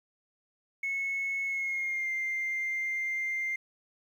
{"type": "tone with pitch glide", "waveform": "sine", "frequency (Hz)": [2194, 2097], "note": ["C#7", "C7"], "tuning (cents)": [-18, 3], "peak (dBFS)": -28, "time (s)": [0.83, 3.56], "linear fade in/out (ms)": 5, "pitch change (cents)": -79, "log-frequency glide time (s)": [1.45, 2.12], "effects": ["tanh soft clip ceiling -26 dBFS", "10-bit"]}